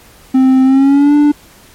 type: tone with pitch glide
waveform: triangle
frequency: 261.6 to 293.6 Hz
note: C4 to D4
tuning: 0 to 0 cents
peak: -3 dBFS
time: 0.34-1.32 s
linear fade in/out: 10 ms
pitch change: +200 cents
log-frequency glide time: 0.64-1.15 s
effects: pink hiss -42 dBFS RMS until 1.74 s + MP3 64 kbps